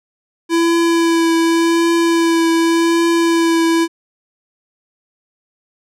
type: tone with vibrato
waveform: square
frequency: 333.5 Hz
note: E4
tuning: 20 cents sharp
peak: -12 dBFS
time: 0.49-3.88 s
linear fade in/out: 50 ms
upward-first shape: triangle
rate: 0.87 Hz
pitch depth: 18 cents each way
effects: low-pass 10000 Hz 12 dB/octave